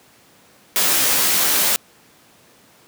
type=noise with comb filter; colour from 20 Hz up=white; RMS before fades=-17 dBFS; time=0.76-1.76 s; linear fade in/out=0 ms; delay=15 ms; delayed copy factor=+0.75; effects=pink hiss -51 dBFS RMS until 2.87 s + high-pass 150 Hz 12 dB/octave